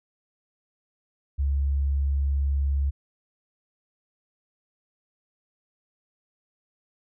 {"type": "tone", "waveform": "sine", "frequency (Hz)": 69.6, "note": "C#2", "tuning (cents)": 8, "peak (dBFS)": -21, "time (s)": [1.38, 2.91], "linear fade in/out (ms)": 20, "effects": []}